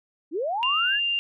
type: linear sweep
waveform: sine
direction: up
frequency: 277.2 to 1760 Hz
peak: -24 dBFS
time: 0.31-1 s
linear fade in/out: 50 ms
type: tone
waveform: sine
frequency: 2794 Hz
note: F7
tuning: in tune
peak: -22 dBFS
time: 0.63-1.19 s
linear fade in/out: 0 ms
effects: none